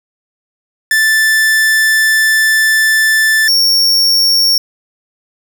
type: tone pair in turn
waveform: 45% pulse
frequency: 1760 / 5504 Hz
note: A6 / F8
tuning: 0 / -26 cents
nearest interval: octave + minor sixth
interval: 1974 cents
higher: second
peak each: -8 dBFS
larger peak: neither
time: 0.91-3.48 / 3.48-4.58 s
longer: first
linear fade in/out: 2 ms
effects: none